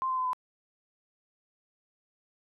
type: tone with pitch steps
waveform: sine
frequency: 1046.5 / 1033.9 / 1021.4 / 1009.1 Hz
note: C6 / C6 / C6 / B5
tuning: 0 / -21 / -42 / +37 cents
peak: -27 dBFS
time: 0.02-0.332 s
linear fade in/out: 0 ms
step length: 78 ms
effects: none